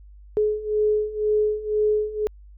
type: beating tone pair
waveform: sine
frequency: 423.1 / 425.1 Hz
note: G#4 / G#4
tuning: +32 / +40 cents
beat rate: 2 Hz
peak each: -24 / -21 dBFS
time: 0.37-2.27 s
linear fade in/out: 0 ms
effects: added 50 Hz sine -43 dBFS peak until 2.57 s